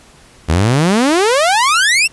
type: exponential sweep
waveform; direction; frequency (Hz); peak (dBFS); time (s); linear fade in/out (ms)
sawtooth; up; 73.42 to 2794; -6; 0.48-2.08; 20
effects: pink hiss -44 dBFS RMS until 2.12 s + resampled to 24000 Hz